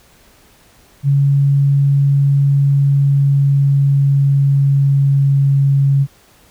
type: tone with pitch glide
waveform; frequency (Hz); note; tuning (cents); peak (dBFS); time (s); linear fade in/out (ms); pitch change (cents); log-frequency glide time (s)
sine; 140 to 138.55; C#3 to C#3; +18 to -1; -9; 1.03-6.07; 50; -19; 2.6-5.7
effects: pink hiss -49 dBFS RMS until 6.5 s